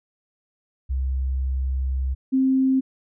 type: tone pair in turn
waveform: sine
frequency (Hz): 65.7 / 263.7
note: C2 / C4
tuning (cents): +8 / +14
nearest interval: 2 octaves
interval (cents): 2406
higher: second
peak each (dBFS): -21 / -16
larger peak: second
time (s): 0.89-2.15 / 2.32-2.81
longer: first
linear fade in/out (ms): 20
effects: none